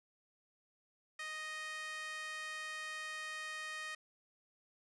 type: tone with high-pass filter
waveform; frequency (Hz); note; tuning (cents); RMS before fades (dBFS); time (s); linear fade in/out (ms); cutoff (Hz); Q
sawtooth; 622.3; D#5; 0; -44; 1.19-3.95; 5; 1700; 2.7
effects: resampled to 24000 Hz